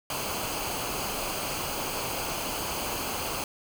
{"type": "noise with comb filter", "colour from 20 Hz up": "pink", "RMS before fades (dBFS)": -32, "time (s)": [0.1, 3.44], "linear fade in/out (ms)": 2, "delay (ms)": 0.54, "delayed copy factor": -0.6, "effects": []}